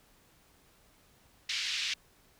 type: band-pass noise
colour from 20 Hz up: pink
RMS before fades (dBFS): -34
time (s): 1.49-1.94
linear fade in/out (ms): 5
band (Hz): 2200 to 5400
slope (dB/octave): 24
effects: pink hiss -64 dBFS RMS until 2.39 s